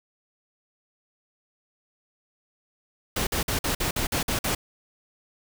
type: noise bursts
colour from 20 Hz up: pink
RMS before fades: -26 dBFS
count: 9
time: 3.16-4.55 s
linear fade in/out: 5 ms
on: 110 ms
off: 50 ms
effects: none